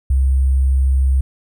sine tone with sample-and-hold, 66.4 Hz, C2, 26 cents sharp, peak -11 dBFS, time 0.1-1.21 s, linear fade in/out 5 ms, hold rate 8820 Hz, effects none

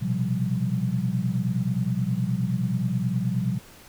sine tone cluster, 120.9 / 130.4 / 174.2 / 193.5 Hz, B2 / C3 / F3 / G3, -36 / -5 / -4 / -22 cents, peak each -28 dBFS, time 0.01-3.59 s, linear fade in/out 20 ms, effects pink hiss -49 dBFS RMS until 3.88 s

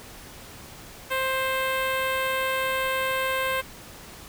10% pulse tone with notch filter, 525 Hz, C5, 6 cents sharp, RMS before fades -26 dBFS, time 1.1-3.62 s, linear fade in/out 20 ms, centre 6300 Hz, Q 0.67, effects pink hiss -44 dBFS RMS until 4.28 s

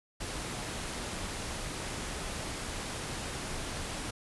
pink low-pass noise, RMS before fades -38 dBFS, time 0.2-4.11 s, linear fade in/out 10 ms, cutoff 11000 Hz, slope 96 dB/octave, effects none

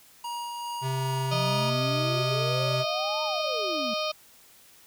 square tone with tremolo, 950 Hz, A#5, 33 cents sharp, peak -32 dBFS, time 0.24-1.7 s, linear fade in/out 5 ms, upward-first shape sine, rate 2.5 Hz, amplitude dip 25%
square tone with pitch glide, 132 to 129.43 Hz, C3 to C3, +16 to -18 cents, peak -28 dBFS, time 0.81-2.85 s, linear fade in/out 50 ms, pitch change -34 cents, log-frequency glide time 1.54-1.81 s
harmonic tone, 617 Hz, D#5, 15 cents flat, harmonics 1 / 2 / 4 / 5 / 6 / 7 / 8 / 9, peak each -30 / -33 / -36 / -37 / -38 / -38 / -39 / -40 dBFS, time 1.31-4.12 s, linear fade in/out 10 ms
sine exponential two-way sweep, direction up then down, 164.81 to 925 to 214.9 Hz, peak -33 dBFS, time 1.32-3.94 s, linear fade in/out 5 ms, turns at 3.23 s
effects white hiss -55 dBFS RMS until 4.86 s

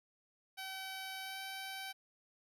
10% pulse tone with pitch glide, 765 to 770.8 Hz, G5 to G5, -42 to -29 cents, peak -34 dBFS, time 0.57-1.93 s, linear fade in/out 20 ms, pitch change +13 cents, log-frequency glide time 1.22-1.39 s, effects none

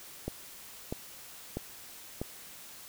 click train, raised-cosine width 2 ms, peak -20 dBFS, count 4, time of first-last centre 0.28-2.215 s, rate 1.55 Hz, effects white hiss -49 dBFS RMS until 2.88 s

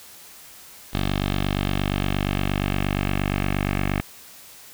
10% pulse tone with low-pass filter sweep, 48.56 Hz, G1, 16 cents flat, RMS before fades -24 dBFS, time 0.93-4.01 s, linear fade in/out 10 ms, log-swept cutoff 3600 to 2400 Hz, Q 2.7, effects white hiss -45 dBFS RMS until 4.73 s

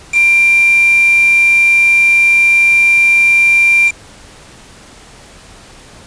sine tone with quantisation, 2373 Hz, D7, 17 cents sharp, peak -6 dBFS, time 0.12-3.92 s, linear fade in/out 50 ms, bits 3, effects pink hiss -38 dBFS RMS until 6.06 s + resampled to 22050 Hz

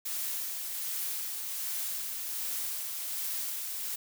blue noise with tremolo, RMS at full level -34 dBFS, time 0.05-3.96 s, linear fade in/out 10 ms, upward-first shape sine, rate 1.3 Hz, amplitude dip 30%, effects none

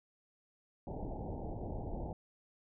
pink low-pass noise, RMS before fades -41 dBFS, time 0.87-2.13 s, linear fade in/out 2 ms, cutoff 880 Hz, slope 96 dB/octave, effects none

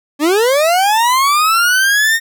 40% pulse linear sweep, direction up, 277.2 to 1855 Hz, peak -9 dBFS, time 0.19-2.2 s, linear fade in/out 50 ms, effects none

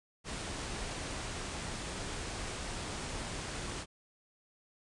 pink low-pass noise, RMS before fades -40 dBFS, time 0.24-3.86 s, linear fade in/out 50 ms, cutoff 9700 Hz, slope 96 dB/octave, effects none

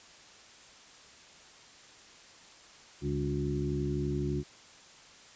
harmonic tone with a mistuned harmonic, 71.9 Hz, D2, 36 cents flat, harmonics 1 / 2 / 3 / 4 / 5, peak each -37 / -33 / -39 / -37 / -35 dBFS, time 3.01-4.44 s, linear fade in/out 50 ms, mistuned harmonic 3, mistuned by -70 cents, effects white hiss -54 dBFS RMS until 5.35 s + resampled to 16000 Hz

